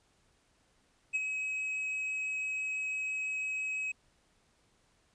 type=tone with ADSR envelope; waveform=triangle; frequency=2551 Hz; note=D#7; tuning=43 cents sharp; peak=-25 dBFS; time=1.13-3.92 s; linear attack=24 ms; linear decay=28 ms; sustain=-6 dB; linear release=7 ms; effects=pink hiss -70 dBFS RMS until 5.14 s + resampled to 22050 Hz